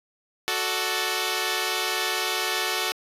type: chord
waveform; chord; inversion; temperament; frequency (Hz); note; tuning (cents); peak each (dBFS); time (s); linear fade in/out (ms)
5% pulse; D major; first; equal; 370 / 440 / 587.3; F#4 / A4 / D5; 0 / 0 / 0; -16 / -16 / -22; 0.48-2.92; 0
effects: resampled to 32000 Hz